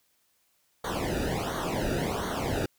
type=noise with flanger; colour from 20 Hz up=brown; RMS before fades=-30 dBFS; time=0.84-2.66 s; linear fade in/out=5 ms; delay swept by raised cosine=0.39 to 0.95 ms; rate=1.4 Hz; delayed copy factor=-0.95; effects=white hiss -70 dBFS RMS until 2.78 s